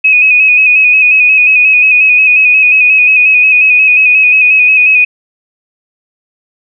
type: tone with vibrato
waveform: sine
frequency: 2518 Hz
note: D#7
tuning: 20 cents sharp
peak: -3 dBFS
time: 0.04-5.05 s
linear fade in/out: 10 ms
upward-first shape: square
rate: 5.6 Hz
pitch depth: 30 cents each way
effects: none

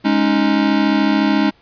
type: chord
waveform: square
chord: Ab suspended fourth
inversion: none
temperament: equal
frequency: 207.7 / 277.2 / 311.1 Hz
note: Ab3 / Db4 / Eb4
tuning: 0 / 0 / 0 cents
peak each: -18 dBFS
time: 0.04-1.51 s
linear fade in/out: 20 ms
effects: pink hiss -53 dBFS RMS until 1.61 s + resampled to 11025 Hz

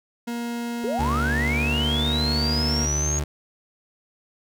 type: tone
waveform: 40% pulse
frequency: 236.3 Hz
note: A#3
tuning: 24 cents sharp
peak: -26 dBFS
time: 0.27-2.86 s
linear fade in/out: 10 ms
type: linear sweep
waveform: sine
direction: up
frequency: 392.2 to 6620 Hz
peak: -24 dBFS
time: 0.84-3.19 s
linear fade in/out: 0 ms
type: tone with pitch glide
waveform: 30% pulse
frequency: 72 to 74.11 Hz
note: D2 to D2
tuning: -34 to +16 cents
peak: -21 dBFS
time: 0.99-3.24 s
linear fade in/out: 5 ms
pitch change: +50 cents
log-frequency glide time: 1.45-1.89 s
effects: none

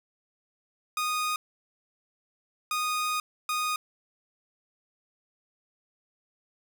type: tone bursts at uneven times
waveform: sawtooth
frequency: 1238 Hz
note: D#6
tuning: 9 cents flat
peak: -23 dBFS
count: 3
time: 0.97-1.36 / 2.71-3.2 / 3.49-3.76 s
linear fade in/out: 2 ms
effects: none

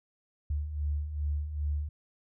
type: beating tone pair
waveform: sine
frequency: 71.9 / 74.4 Hz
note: D2 / D2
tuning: -36 / +23 cents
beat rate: 2.5 Hz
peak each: -37 / -30 dBFS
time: 0.5-1.89 s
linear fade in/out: 5 ms
effects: none

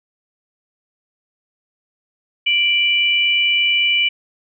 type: tone pair together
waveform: sine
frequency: 2349 / 2962 Hz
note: D7 / F#7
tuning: 0 / +1 cents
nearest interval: major third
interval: 401 cents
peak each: -16 dBFS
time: 2.46-4.09 s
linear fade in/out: 10 ms
effects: none

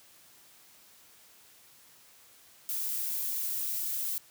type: noise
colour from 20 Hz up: violet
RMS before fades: -33 dBFS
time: 2.69-4.18 s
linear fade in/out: 0 ms
effects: white hiss -58 dBFS RMS until 4.3 s + high-pass 60 Hz 12 dB/octave

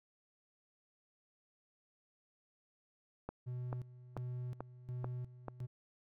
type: click train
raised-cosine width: 1 ms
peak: -27 dBFS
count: 6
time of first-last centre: 3.29-5.483 s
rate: 2.28 Hz
type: tone with tremolo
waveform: triangle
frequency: 124.3 Hz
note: B2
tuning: 12 cents sharp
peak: -37 dBFS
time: 3.46-5.67 s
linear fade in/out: 20 ms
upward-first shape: square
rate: 1.4 Hz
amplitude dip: 80%
effects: none

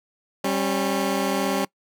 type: tone pair together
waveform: 15% pulse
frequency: 196 / 273 Hz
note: G3 / C#4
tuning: 0 / -26 cents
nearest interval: tritone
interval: 574 cents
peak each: -18 dBFS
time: 0.44-1.65 s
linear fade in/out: 5 ms
effects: noise-tail reverb RT60 0.1 s tail -23 dB re dry

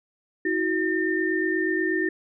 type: tone cluster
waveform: sine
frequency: 321.7 / 370 / 1810 Hz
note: E4 / F#4 / A6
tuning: -42 / 0 / +48 cents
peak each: -26 dBFS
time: 0.45-2.09 s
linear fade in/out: 5 ms
effects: none

